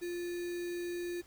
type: tone with sample-and-hold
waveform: sine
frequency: 349.2 Hz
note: F4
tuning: in tune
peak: -35 dBFS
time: 0.01-1.22 s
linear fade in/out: 20 ms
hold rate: 2100 Hz
effects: pink hiss -61 dBFS RMS until 1.26 s